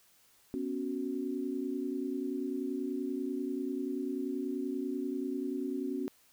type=chord; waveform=sine; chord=B suspended second; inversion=none; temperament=equal; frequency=246.9 / 277.2 / 370 Hz; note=B3 / C#4 / F#4; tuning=0 / 0 / 0 cents; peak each=-38 / -35 / -38 dBFS; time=0.54-6.08 s; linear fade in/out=0 ms; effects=white hiss -65 dBFS RMS until 6.32 s